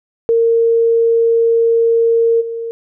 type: tone with level steps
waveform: sine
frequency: 460 Hz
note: A#4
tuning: 23 cents flat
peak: -9 / -20 dBFS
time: 0.29-2.71 s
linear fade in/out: 0 ms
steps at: 2.4 s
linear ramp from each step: 20 ms
effects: none